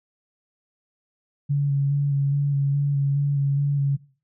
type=tone with vibrato; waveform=sine; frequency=141.1 Hz; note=C#3; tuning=31 cents sharp; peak=-18 dBFS; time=1.49-3.97 s; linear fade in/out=20 ms; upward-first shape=square; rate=2.4 Hz; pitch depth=17 cents each way; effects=noise-tail reverb RT60 0.4 s tail -20 dB re dry